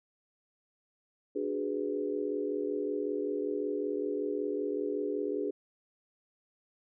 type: chord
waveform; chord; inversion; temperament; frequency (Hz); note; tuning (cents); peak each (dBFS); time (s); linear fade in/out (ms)
sine; G# half-diminished seventh; second; equal; 293.7 / 370 / 415.3 / 493.9; D4 / F#4 / G#4 / B4; 0 / 0 / 0 / 0; -36 / -38 / -33 / -39; 1.35-5.51; 10
effects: none